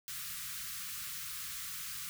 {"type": "band-stop noise", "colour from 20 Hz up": "white", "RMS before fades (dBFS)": -42, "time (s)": [0.08, 2.09], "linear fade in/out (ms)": 0, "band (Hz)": [190, 1100], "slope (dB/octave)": 96, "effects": []}